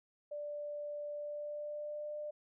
sine tone with pitch glide, 588 to 597.6 Hz, D5 to D5, +2 to +30 cents, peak -39 dBFS, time 0.31-2.31 s, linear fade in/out 10 ms, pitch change +28 cents, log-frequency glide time 1.14-2.13 s, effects none

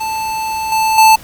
square tone with level steps, 880 Hz, A5, in tune, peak -18 / -12 / -5 dBFS, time 0-1.16 s, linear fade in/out 10 ms, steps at 0.72 / 0.98 s, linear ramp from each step 2 ms, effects pink hiss -37 dBFS RMS until 1.23 s

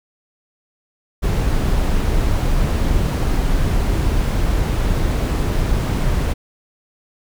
brown noise, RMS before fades -17 dBFS, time 1.22-6.34 s, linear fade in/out 20 ms, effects none

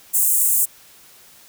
pink high-pass noise, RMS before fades -17 dBFS, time 0.13-0.66 s, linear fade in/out 20 ms, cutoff 7600 Hz, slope 48 dB/octave, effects white hiss -48 dBFS RMS until 1.48 s

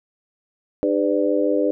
harmonic tone with a mistuned harmonic, 100.8 Hz, G2, 49 cents sharp, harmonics 3 / 4 / 5 / 6, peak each -21 / -24 / -21 / -24 dBFS, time 0.83-1.71 s, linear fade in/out 0 ms, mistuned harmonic 6, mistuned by -43 cents, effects none

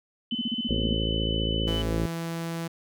sine tone with pitch glide, 3028 to 3005 Hz, F#7 to F#7, +39 to +26 cents, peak -30 dBFS, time 0.31-1.82 s, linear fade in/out 2 ms, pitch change -13 cents, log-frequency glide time 0.55-1.44 s
sine tone bursts, 233.2 Hz, A#3, 1 cent sharp, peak -25 dBFS, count 10, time 0.32-0.935 s, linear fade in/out 5 ms, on 30 ms, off 35 ms
harmonic tone, 55 Hz, A1, in tune, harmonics 1 / 2 / 3 / 4 / 5 / 6 / 7 / 8 / 9 / 10, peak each -29 / -32 / -34 / -35 / -36 / -37 / -37 / -38 / -39 / -39 dBFS, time 0.69-2.06 s, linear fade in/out 5 ms
sawtooth tone, 166.4 Hz, E3, 17 cents sharp, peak -26 dBFS, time 1.67-2.68 s, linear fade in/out 10 ms
effects none

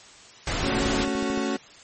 pink noise, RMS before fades -27 dBFS, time 0.47-1.05 s, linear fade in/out 2 ms
click train, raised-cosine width 2 ms, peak -21 dBFS, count 11, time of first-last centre 0.63-1.376 s, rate 13.4 Hz
35% pulse chord, F# minor, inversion first, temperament equal, 220 / 277.2 / 370 Hz, A3 / C#4 / F#4, 0 / 0 / 0 cents, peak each -28 / -26 / -28 dBFS, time 0.63-1.57 s, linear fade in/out 10 ms
effects white hiss -48 dBFS RMS until 1.83 s + MP3 32 kbps

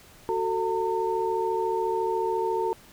sine tone cluster, 371.4 / 445.5 / 908 Hz, F#4 / A4 / A#5, +7 / +22 / -46 cents, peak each -28 dBFS, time 0.29-2.73 s, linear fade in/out 0 ms, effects pink hiss -52 dBFS RMS until 2.92 s

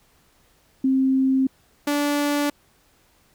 sine / sawtooth tone pair in turn, 264.7 / 290.1 Hz, C4 / D4, +20 / -21 cents, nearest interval major second, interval 159 cents, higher second, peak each -16 dBFS, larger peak neither, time 0.84-1.47 / 1.87-2.5 s, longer neither, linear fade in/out 5 ms, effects pink hiss -60 dBFS RMS until 3.34 s

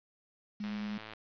sine tone, 207.7 Hz, G#3, in tune, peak -35 dBFS, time 0.6-0.98 s, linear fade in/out 5 ms
click train, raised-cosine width 0.3 ms, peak -29 dBFS, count 55, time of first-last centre 0.64-1.135 s, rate 109 Hz
effects resampled to 11025 Hz + 9-bit

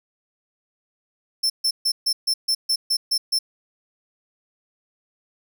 40% pulse tone bursts, 5340 Hz, E8, 22 cents sharp, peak -17 dBFS, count 10, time 1.43-3.39 s, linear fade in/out 10 ms, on 70 ms, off 140 ms, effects none

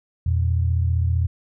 sine tone pair together, 84.7 / 120 Hz, E2 / B2, +48 / -49 cents, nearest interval tritone, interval 603 cents, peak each -18 / -24 dBFS, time 0.26-1.27 s, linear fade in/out 5 ms, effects none

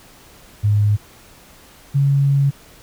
sine tone pair in turn, 103.83 / 139.54 Hz, G#2 / C#3, 0 / +12 cents, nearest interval perfect fourth, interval 512 cents, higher second, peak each -12 / -12 dBFS, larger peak neither, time 0.63-0.97 / 1.94-2.51 s, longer second, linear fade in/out 20 ms, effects pink hiss -46 dBFS RMS until 2.82 s

